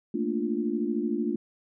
sine chord, Bb major seventh, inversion third, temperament equal, 220 / 233.1 / 293.7 / 349.2 Hz, A3 / Bb3 / D4 / F4, 0 / 0 / 0 / 0 cents, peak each -31 dBFS, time 0.14-1.36 s, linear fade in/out 5 ms, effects none

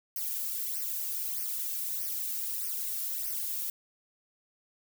violet noise with flanger, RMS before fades -34 dBFS, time 0.16-3.7 s, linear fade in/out 2 ms, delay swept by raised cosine 0.26 to 2.06 ms, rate 1.6 Hz, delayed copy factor -1, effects none

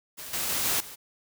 white noise with level steps, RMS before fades -40 / -30 / -28 / -26 / -43 dBFS, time 0.17-0.96 s, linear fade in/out 20 ms, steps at 0.33 / 0.49 / 0.65 / 0.8 s, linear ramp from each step 5 ms, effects none

